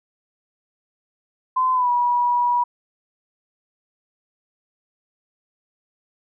sine tone with pitch glide, 1026 to 969.5 Hz, C6 to B5, -34 to -32 cents, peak -16 dBFS, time 1.56-2.64 s, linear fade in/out 10 ms, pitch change -98 cents, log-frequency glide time 1.73-1.9 s, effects none

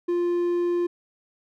triangle tone, 349.2 Hz, F4, in tune, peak -19 dBFS, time 0.08-0.87 s, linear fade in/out 10 ms, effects none

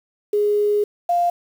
sine tone pair in turn, 415 / 697.9 Hz, G#4 / F5, -1 / -1 cents, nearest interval major sixth, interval 900 cents, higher second, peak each -15 dBFS, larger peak neither, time 0.33-0.84 / 1.09-1.3 s, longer first, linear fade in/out 5 ms, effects 7-bit

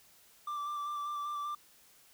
triangle tone with vibrato, 1174.7 Hz, D6, in tune, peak -33 dBFS, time 0.47-1.55 s, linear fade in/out 5 ms, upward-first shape square, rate 5.1 Hz, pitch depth 16 cents each way, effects white hiss -62 dBFS RMS until 2.13 s

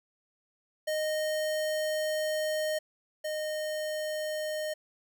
square tone pair in turn, 618 / 615.3 Hz, D#5 / D#5, -12 / -19 cents, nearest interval unison, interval 7 cents, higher first, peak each -29 / -32 dBFS, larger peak first, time 0.87-2.79 / 3.24-4.74 s, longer first, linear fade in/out 10 ms, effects none

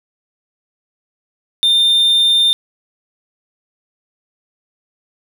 triangle tone, 3610 Hz, A7, 44 cents sharp, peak -8 dBFS, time 1.63-2.53 s, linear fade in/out 0 ms, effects none

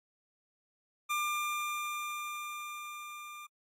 25% pulse tone with level ramp, 1196 Hz, D6, 31 cents sharp, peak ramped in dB -26 to -41 dBFS, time 1.09-3.47 s, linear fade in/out 20 ms, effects AAC 48 kbps

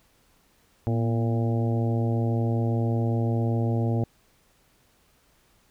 harmonic tone with a mistuned harmonic, 114.7 Hz, A#2, 28 cents flat, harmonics 1 / 2 / 3 / 4 / 5 / 6 / 7, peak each -23 / -29 / -33 / -35 / -37 / -39 / -40 dBFS, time 0.87-4.04 s, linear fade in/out 0 ms, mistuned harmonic 2, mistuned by +54 cents, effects pink hiss -63 dBFS RMS until 5.7 s

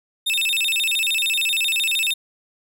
45% pulse tone with vibrato, 3102 Hz, G7, 19 cents flat, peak -18 dBFS, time 0.26-2.14 s, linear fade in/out 10 ms, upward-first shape square, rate 13 Hz, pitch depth 290 cents each way, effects none

